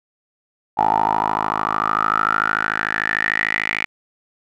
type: tone with band-pass filter sweep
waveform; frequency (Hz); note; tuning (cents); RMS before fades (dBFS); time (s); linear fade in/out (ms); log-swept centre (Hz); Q
10% pulse; 53.4; G#1; +49; -20; 0.77-3.86; 20; 850 to 2200; 8.5
effects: none